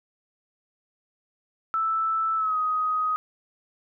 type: tone with pitch glide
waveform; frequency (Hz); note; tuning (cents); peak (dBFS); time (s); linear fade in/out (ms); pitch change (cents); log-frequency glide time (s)
sine; 1318.5 to 1254.6; E6 to D#6; 0 to +14; -22; 1.74-3.16; 0; -86; 2.36-2.57
effects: none